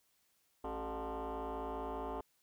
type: tone with frequency modulation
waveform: sine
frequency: 220 Hz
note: A3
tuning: in tune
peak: -36 dBFS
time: 0.64-2.21 s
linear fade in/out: 5 ms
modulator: 165 Hz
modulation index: 5.2
effects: tanh soft clip ceiling -36 dBFS + white hiss -75 dBFS RMS until 2.42 s